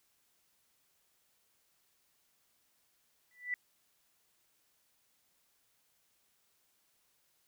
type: tone with exponential growth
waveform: sine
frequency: 1975.5 Hz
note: B6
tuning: in tune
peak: -29 dBFS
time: 3.31-3.54 s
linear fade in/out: 1 ms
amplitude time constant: 48 ms
effects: white hiss -74 dBFS RMS until 7.47 s